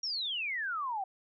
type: exponential sweep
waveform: sine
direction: down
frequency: 5700 to 742 Hz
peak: -32 dBFS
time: 0.03-1.04 s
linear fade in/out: 5 ms
effects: none